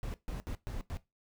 brown noise bursts at uneven times, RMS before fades -38 dBFS, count 5, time 0.03-0.14 / 0.28-0.4 / 0.47-0.55 / 0.67-0.81 / 0.9-0.97 s, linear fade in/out 0 ms, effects noise-tail reverb RT60 0.2 s tail -17 dB re dry

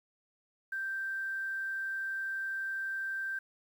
sine tone, 1568 Hz, G6, in tune, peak -33 dBFS, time 0.72-3.39 s, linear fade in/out 5 ms, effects 10-bit

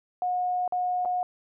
sine tone with dropouts, 724 Hz, F#5, 38 cents flat, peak -24 dBFS, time 0.22-1.23 s, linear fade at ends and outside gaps 1 ms, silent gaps 0.678-0.723 / 1.05-1.056 s, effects none

